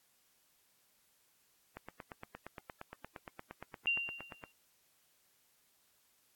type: click train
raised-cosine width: 0.5 ms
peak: -29 dBFS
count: 24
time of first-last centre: 1.77-4.438 s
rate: 8.62 Hz
type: tone with exponential decay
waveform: sine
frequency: 2771 Hz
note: F7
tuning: 14 cents flat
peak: -27 dBFS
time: 3.87-4.52 s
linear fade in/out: 1 ms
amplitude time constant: 140 ms
effects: white hiss -72 dBFS RMS until 6.35 s + AAC 64 kbps